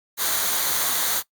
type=noise with comb filter; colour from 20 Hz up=white; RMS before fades=-23 dBFS; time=0.17-1.23 s; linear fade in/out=50 ms; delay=0.38 ms; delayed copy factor=-0.55; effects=noise-tail reverb RT60 0.1 s tail -19 dB re dry + Opus 48 kbps